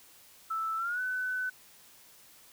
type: tone with pitch glide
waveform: sine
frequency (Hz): 1318.5 to 1505.8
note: E6 to F#6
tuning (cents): 0 to +30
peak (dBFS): -30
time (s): 0.5-1.5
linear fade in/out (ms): 10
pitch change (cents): +230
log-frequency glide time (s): 0.77-1.01
effects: white hiss -57 dBFS RMS until 2.52 s